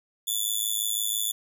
10% pulse tone with amplitude modulation, 3477 Hz, A7, 21 cents flat, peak -14 dBFS, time 0.27-1.32 s, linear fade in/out 10 ms, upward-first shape sine, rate 106 Hz, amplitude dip 90%, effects none

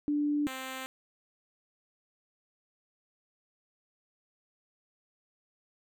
sine / 5% pulse tone pair in turn, 293.7 / 261.7 Hz, D4 / C4, 0 / 0 cents, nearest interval major second, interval 200 cents, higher first, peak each -26 dBFS, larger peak neither, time 0.08-0.47 / 0.47-0.86 s, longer neither, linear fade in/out 0 ms, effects none

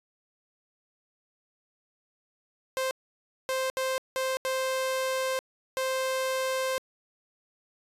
sawtooth tone bursts at uneven times, 523.3 Hz, C5, in tune, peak -23 dBFS, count 6, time 2.77-2.91 / 3.49-3.7 / 3.77-3.98 / 4.16-4.37 / 4.45-5.39 / 5.77-6.78 s, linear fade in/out 0 ms, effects resampled to 32000 Hz

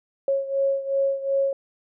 sine beating tone pair, 547 / 549.7 Hz, C#5 / C#5, -23 / -15 cents, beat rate 2.7 Hz, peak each -22 / -26 dBFS, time 0.28-1.53 s, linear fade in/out 2 ms, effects none

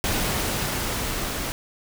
pink noise with level ramp, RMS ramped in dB -24 to -29 dBFS, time 0.04-1.52 s, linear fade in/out 0 ms, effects none

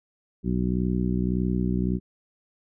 harmonic tone, 61.74 Hz, B1, in tune, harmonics 1 / 2 / 3 / 4 / 5 / 6, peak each -29 / -31 / -25 / -31 / -33 / -34 dBFS, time 0.43-2 s, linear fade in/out 50 ms, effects none

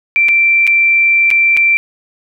sine tone with dropouts, 2349 Hz, D7, in tune, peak -7 dBFS, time 0.16-1.77 s, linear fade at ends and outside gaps 0 ms, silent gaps 0.285-0.289 / 0.668-0.675 / 1.304-1.312 / 1.567-1.572 s, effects none

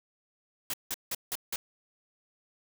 white noise bursts, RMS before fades -33 dBFS, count 5, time 0.7-1.56 s, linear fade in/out 2 ms, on 36 ms, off 170 ms, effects none

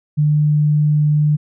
sine tone, 149.8 Hz, D3, 35 cents sharp, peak -11 dBFS, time 0.17-1.37 s, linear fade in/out 20 ms, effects none

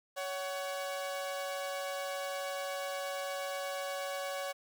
sawtooth tone pair together, 561 / 750.8 Hz, C#5 / F#5, +21 / +25 cents, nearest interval perfect fourth, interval 504 cents, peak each -33 / -38 dBFS, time 0.16-4.53 s, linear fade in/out 20 ms, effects 11-bit

